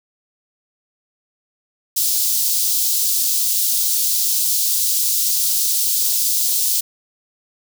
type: high-pass noise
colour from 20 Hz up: white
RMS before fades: -18 dBFS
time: 1.96-6.81 s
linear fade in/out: 10 ms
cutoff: 4100 Hz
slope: 24 dB/octave
effects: none